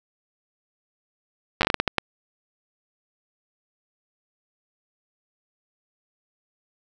slowing click train, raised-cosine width 0.3 ms, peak -3 dBFS, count 10, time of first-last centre 1.61-1.983 s, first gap 9 ms, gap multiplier 1.36, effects none

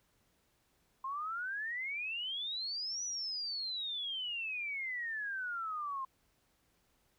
sine exponential two-way sweep, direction up then down, 1046.5 to 5970 to 1046.5 Hz, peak -36 dBFS, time 1.04-6.05 s, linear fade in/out 5 ms, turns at 3.04 s, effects pink hiss -74 dBFS RMS until 7.18 s

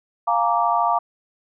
sine chord, Bb dominant seventh, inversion second, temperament just, 699.2 / 839.1 / 932.3 / 1165.4 Hz, F5 / Ab5 / Bb5 / D6, +2 / +18 / 0 / -14 cents, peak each -21 / -26 / -21 / -22 dBFS, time 0.27-0.99 s, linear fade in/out 10 ms, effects none

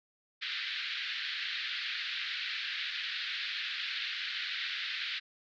white band-pass noise, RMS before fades -37 dBFS, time 0.41-5.2 s, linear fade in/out 20 ms, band 1500 to 4200 Hz, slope 48 dB/octave, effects none

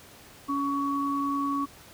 sine tone pair together, 280.6 / 1122.4 Hz, C#4 / C#6, +21 / +21 cents, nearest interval 2 octaves, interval 2400 cents, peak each -28 dBFS, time 0.48-1.66 s, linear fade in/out 20 ms, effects pink hiss -50 dBFS RMS until 1.93 s + high-pass 60 Hz 12 dB/octave

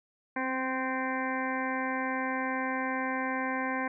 harmonic tone with a mistuned harmonic, 260 Hz, C4, 11 cents flat, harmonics 1 / 2 / 3 / 4 / 6 / 7 / 8 / 9, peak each -34 / -38 / -37 / -36 / -37 / -39 / -40 / -45 dBFS, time 0.36-3.88 s, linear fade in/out 5 ms, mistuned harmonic 1, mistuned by +16 cents, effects none

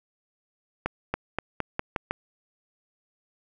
accelerating click train, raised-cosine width 0.5 ms, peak -11 dBFS, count 7, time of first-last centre 0.86-2.11 s, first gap 280 ms, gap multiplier 0.88, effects none

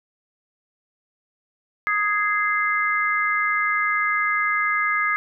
sine chord, Ab major, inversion second, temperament just, 1245.9 / 1661.2 / 2077 Hz, Eb6 / Ab6 / C7, +2 / 0 / -13 cents, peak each -23 / -24 / -23 dBFS, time 1.87-5.16 s, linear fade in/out 0 ms, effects none

